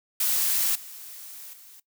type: noise with level steps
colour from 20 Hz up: blue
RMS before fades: -24 / -42 / -49 dBFS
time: 0.2-1.8 s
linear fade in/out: 5 ms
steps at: 0.75 / 1.53 s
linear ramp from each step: 5 ms
effects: noise-tail reverb RT60 0.1 s tail -18 dB re dry